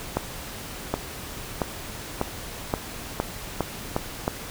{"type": "accelerating click train", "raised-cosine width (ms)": 1, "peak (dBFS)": -8, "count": 9, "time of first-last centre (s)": [0.17, 4.279], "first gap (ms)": 770, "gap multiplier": 0.88, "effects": ["pink hiss -37 dBFS RMS until 4.5 s"]}